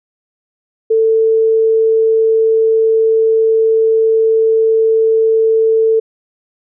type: tone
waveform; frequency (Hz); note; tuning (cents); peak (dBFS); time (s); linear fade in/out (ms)
sine; 445.4; A4; +21; -8; 0.9-6; 10
effects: none